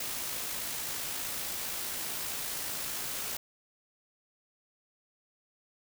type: noise with amplitude modulation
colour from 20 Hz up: white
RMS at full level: -35 dBFS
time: 0-3.37 s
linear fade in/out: 5 ms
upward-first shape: sine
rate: 55.3 Hz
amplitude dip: 25%
effects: none